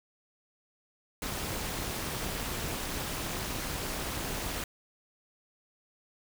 pink noise with amplitude modulation, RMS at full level -32 dBFS, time 1.22-4.64 s, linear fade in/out 2 ms, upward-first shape sine, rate 231 Hz, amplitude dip 70%, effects none

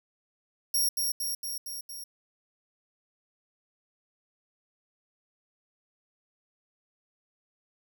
10% pulse tone with echo, 5588 Hz, F8, in tune, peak -18 dBFS, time 0.74-0.89 s, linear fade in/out 5 ms, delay 230 ms, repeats 5, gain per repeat -3 dB, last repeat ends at 2.04 s, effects none

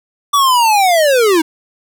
square linear sweep, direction down, 1163 to 305 Hz, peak -9 dBFS, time 0.33-1.42 s, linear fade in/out 10 ms, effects none

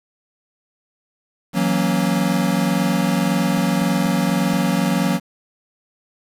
square chord, F# dominant seventh, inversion third, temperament equal with one note detuned, 163.2 / 185 / 233.1 / 277.2 Hz, E3 / F#3 / A#3 / C#4, -17 / 0 / 0 / 0 cents, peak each -25 / -20 / -23 / -25 dBFS, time 1.53-5.2 s, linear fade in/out 50 ms
click train, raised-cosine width 2 ms, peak -24 dBFS, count 5, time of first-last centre 3.58-4.535 s, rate 4.19 Hz
effects resampled to 32000 Hz + 7-bit

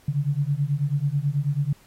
sine beating tone pair, 138.59 / 147.79 Hz, C#3 / D3, 0 / +11 cents, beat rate 9.2 Hz, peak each -24 dBFS, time 0.08-1.73 s, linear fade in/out 5 ms, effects pink hiss -57 dBFS RMS until 1.86 s + AAC 48 kbps

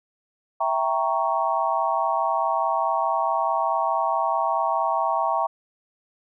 sine chord, E diminished seventh, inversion none, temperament equal, 659.3 / 784 / 932.3 / 1108.7 Hz, E5 / G5 / Bb5 / Db6, 0 / 0 / 0 / 0 cents, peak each -26 / -26 / -25 / -26 dBFS, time 0.6-5.47 s, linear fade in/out 10 ms, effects none

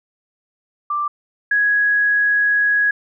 sine tone pair in turn, 1178 / 1665.9 Hz, D6 / G#6, +5 / +5 cents, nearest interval tritone, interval 600 cents, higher second, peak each -18 / -13 dBFS, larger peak second, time 0.9-1.08 / 1.51-2.91 s, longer second, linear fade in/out 5 ms, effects none

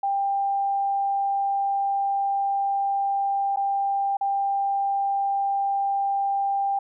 sine tone with dropouts, 793 Hz, G5, 20 cents sharp, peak -21 dBFS, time 0.03-6.79 s, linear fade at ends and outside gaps 5 ms, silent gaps 3.561-3.57 / 4.17-4.21 s, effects none

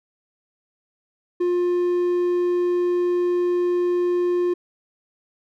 triangle tone, 353.9 Hz, F4, 23 cents sharp, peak -16 dBFS, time 1.4-4.54 s, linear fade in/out 10 ms, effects none

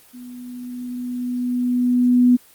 sine tone with level ramp, 246.9 Hz, B3, in tune, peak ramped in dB -35 to -9 dBFS, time 0.13-2.37 s, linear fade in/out 20 ms, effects white hiss -50 dBFS RMS until 2.54 s + Opus 24 kbps

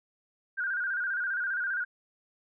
sine tone with vibrato, 1516 Hz, F#6, 42 cents sharp, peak -28 dBFS, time 0.57-1.85 s, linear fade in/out 20 ms, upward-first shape square, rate 15 Hz, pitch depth 71 cents each way, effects none

